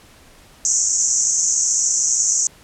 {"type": "band-pass noise", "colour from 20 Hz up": "pink", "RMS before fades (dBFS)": -18, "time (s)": [0.65, 2.47], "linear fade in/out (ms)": 0, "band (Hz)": [5900, 7500], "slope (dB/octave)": 96, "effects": ["pink hiss -48 dBFS RMS until 2.63 s", "low-pass 12000 Hz 12 dB/octave"]}